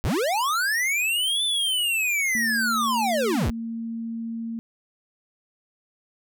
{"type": "linear two-way sweep", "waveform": "square", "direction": "up then down", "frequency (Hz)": [34.65, 3549, 34.65], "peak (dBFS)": -22, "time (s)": [0.04, 3.5], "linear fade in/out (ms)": 0, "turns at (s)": 1.44}
{"type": "tone", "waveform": "sine", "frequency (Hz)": 228.6, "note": "A#3", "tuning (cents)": -34, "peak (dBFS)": -28, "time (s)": [2.35, 4.59], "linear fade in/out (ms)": 0}
{"effects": []}